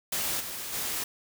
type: noise with level steps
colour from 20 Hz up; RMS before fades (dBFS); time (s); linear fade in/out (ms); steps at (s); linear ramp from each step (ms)
white; -30 / -37 / -32; 0.12-1.04; 5; 0.39 / 0.72; 20
effects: none